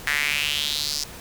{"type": "tone with high-pass filter sweep", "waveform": "sawtooth", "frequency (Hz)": 146.83, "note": "D3", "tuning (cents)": 0, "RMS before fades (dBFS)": -25, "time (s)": [0.07, 1.04], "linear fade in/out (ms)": 2, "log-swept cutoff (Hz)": [1800, 5300], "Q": 4.1, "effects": ["pink hiss -40 dBFS RMS until 1.2 s"]}